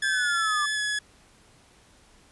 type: tone with pitch glide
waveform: sawtooth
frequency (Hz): 1719 to 1694.4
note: A6 to G#6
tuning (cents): -41 to +34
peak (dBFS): -22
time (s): 0.02-0.99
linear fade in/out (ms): 5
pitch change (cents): -25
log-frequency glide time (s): 0.74-0.8
type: linear sweep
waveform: sine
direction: down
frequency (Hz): 1612 to 1164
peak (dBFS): -25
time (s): 0.03-0.66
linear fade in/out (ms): 10
effects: pink hiss -57 dBFS RMS until 2.31 s + resampled to 24000 Hz